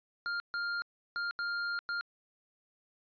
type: tone bursts at uneven times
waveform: square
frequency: 1402 Hz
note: F6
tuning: 6 cents sharp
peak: -33 dBFS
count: 5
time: 0.26-0.4 / 0.54-0.82 / 1.16-1.31 / 1.39-1.79 / 1.89-2.01 s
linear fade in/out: 0 ms
effects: resampled to 11025 Hz